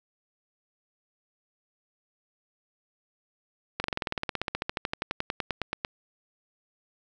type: slowing click train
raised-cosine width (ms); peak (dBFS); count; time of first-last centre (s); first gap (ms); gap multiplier
0.3; -12; 29; 3.8-5.849; 41; 1.04
effects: none